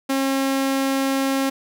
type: tone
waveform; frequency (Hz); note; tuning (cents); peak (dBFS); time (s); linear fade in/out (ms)
sawtooth; 270; C#4; -45; -15; 0.09-1.5; 10
effects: none